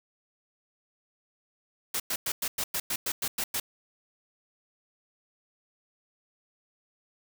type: noise bursts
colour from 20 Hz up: white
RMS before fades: -30 dBFS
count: 11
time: 1.94-3.6 s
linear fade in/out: 5 ms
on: 60 ms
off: 100 ms
effects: none